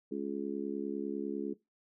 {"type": "harmonic tone", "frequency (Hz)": 70, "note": "C#2", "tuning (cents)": 18, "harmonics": [3, 4, 5, 6], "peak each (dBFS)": [-40, -38, -39, -40], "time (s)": [0.11, 1.54], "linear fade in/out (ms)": 10, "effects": ["noise-tail reverb RT60 0.2 s tail -19 dB re dry"]}